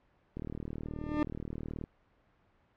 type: click train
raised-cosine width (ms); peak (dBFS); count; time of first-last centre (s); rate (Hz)
3; -26; 58; 0.37-1.839; 38.8
type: tone with exponential growth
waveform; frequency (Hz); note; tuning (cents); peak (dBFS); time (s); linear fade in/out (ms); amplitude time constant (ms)
40% pulse; 300; D4; +37; -24; 0.85-1.23; 2; 82
effects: pink hiss -69 dBFS RMS until 2.76 s + low-pass 2000 Hz 12 dB/octave